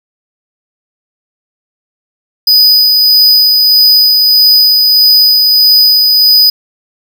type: tone with tremolo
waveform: square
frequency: 4978 Hz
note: D#8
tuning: in tune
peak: -3 dBFS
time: 2.47-6.5 s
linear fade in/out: 5 ms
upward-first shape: sine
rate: 1.6 Hz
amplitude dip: 25%
effects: none

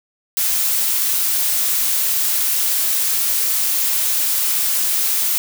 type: noise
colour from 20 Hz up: blue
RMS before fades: -18 dBFS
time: 0.37-5.38 s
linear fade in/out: 0 ms
effects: none

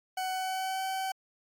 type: tone with pitch glide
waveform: 40% pulse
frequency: 748 to 763.7 Hz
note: F#5 to G5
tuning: +19 to -45 cents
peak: -30 dBFS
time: 0.17-1.12 s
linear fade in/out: 5 ms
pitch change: +36 cents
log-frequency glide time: 0.33-0.83 s
effects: AAC 64 kbps

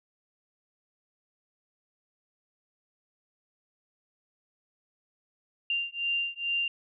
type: beating tone pair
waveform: sine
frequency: 2784 / 2786.3 Hz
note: F7 / F7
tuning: -6 / -5 cents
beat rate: 2.3 Hz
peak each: -31 dBFS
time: 5.7-6.68 s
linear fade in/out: 2 ms
effects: none

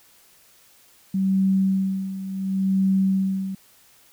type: tone with tremolo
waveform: sine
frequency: 191.8 Hz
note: G3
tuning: 37 cents flat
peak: -16 dBFS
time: 1.14-3.55 s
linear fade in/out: 5 ms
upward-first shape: sine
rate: 0.7 Hz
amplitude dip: 75%
effects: white hiss -55 dBFS RMS until 4.12 s

